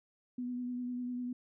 sine tone with vibrato, 246.9 Hz, B3, in tune, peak -35 dBFS, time 0.38-1.33 s, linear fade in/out 5 ms, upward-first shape sine, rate 10 Hz, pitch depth 20 cents each way, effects none

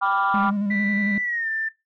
sine chord, G dominant seventh, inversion none, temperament equal, 784 / 987.8 / 1174.7 / 1396.9 Hz, G5 / B5 / D6 / F6, 0 / 0 / 0 / 0 cents, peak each -23 / -24 / -22 / -24 dBFS, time 0.01-0.51 s, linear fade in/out 20 ms
triangle tone with vibrato, 203.5 Hz, G#3, 35 cents flat, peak -19 dBFS, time 0.34-1.18 s, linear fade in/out 2 ms, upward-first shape square, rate 11 Hz, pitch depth 34 cents each way
sine tone with pitch glide, 1975.5 to 1780.4 Hz, B6 to A6, 0 to +20 cents, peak -23 dBFS, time 0.7-1.69 s, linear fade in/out 10 ms, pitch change -180 cents, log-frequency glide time 1.23-1.49 s
effects noise-tail reverb RT60 0.2 s tail -20 dB re dry + tanh soft clip ceiling -12 dBFS

